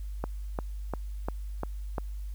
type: click train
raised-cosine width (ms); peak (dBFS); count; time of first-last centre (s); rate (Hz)
1; -17; 6; 0.24-1.982; 2.87
effects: added 50 Hz sine -34 dBFS peak until 2.34 s + white hiss -62 dBFS RMS until 2.34 s